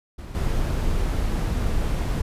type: noise with level steps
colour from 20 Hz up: brown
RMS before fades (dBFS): -34 / -23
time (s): 0.18-2.22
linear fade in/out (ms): 10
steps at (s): 0.34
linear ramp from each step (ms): 20
effects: resampled to 32000 Hz